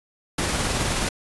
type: noise with tremolo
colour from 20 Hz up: pink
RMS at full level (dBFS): -23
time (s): 0.38-1.09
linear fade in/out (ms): 5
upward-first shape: sine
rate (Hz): 19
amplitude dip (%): 25
effects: resampled to 24000 Hz